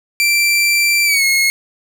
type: tone with pitch glide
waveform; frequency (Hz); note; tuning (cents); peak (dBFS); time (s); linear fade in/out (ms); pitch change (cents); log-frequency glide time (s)
sawtooth; 2349 to 2167; D7 to C#7; 0 to -40; -8; 0.2-1.5; 0; -140; 1.05-1.24
effects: none